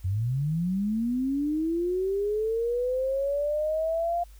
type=linear sweep; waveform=sine; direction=up; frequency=87.31 to 700 Hz; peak=-24 dBFS; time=0.04-4.24 s; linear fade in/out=10 ms; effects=added 50 Hz sine -46 dBFS peak until 4.39 s + white hiss -60 dBFS RMS until 4.39 s